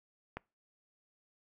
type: click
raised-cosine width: 0.5 ms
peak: -24 dBFS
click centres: 0.37 s
effects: noise-tail reverb RT60 0.3 s tail -25 dB re dry